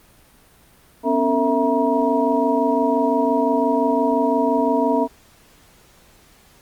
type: tone cluster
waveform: sine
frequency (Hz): 252.3 / 278.1 / 453.2 / 658 / 952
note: B3 / C#4 / A#4 / E5 / A#5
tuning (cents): +37 / +6 / -49 / -3 / +36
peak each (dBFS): -22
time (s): 1.03-5.08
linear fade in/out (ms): 50
effects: pink hiss -52 dBFS RMS until 6.61 s + Opus 32 kbps